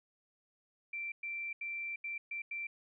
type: tone bursts at uneven times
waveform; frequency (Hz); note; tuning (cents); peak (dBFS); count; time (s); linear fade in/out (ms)
sine; 2349; D7; 0; -37; 6; 0.93-1.12 / 1.23-1.53 / 1.61-1.96 / 2.04-2.18 / 2.31-2.42 / 2.51-2.67; 5
effects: none